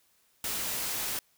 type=noise; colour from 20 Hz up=white; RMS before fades=-33 dBFS; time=0.44-1.19 s; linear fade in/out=2 ms; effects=white hiss -68 dBFS RMS until 1.37 s